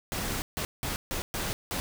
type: noise bursts at uneven times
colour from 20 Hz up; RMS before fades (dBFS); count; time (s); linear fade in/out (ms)
pink; -32; 6; 0.12-0.42 / 0.57-0.65 / 0.83-0.96 / 1.11-1.22 / 1.34-1.53 / 1.71-1.8; 0
effects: none